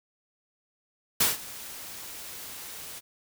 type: noise with ADSR envelope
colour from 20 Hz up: white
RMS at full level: -21 dBFS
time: 1.2-3.01 s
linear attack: 8 ms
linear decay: 160 ms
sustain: -20 dB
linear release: 35 ms
effects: none